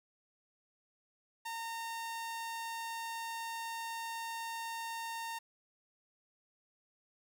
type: tone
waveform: sawtooth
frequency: 916 Hz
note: A#5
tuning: 31 cents flat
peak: -35 dBFS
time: 1.45-5.39 s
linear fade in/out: 10 ms
effects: 11-bit